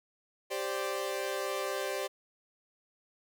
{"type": "chord", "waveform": "sawtooth", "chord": "G suspended fourth", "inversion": "none", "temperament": "equal", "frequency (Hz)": [392, 523.3, 587.3], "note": ["G4", "C5", "D5"], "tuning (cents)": [0, 0, 0], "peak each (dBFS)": -33, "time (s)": [0.5, 2.08], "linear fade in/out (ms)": 20, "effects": []}